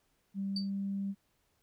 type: tone with pitch glide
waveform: sine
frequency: 196 to 197.25 Hz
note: G3 to G3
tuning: 0 to +11 cents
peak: -32 dBFS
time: 0.34-1.15 s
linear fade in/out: 50 ms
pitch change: +11 cents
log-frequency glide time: 0.46-0.76 s
type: tone with exponential decay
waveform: sine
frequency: 4606 Hz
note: D8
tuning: 34 cents flat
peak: -30 dBFS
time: 0.56-0.7 s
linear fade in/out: 5 ms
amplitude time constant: 30 ms
effects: tanh soft clip ceiling -25 dBFS + pink hiss -75 dBFS RMS until 1.62 s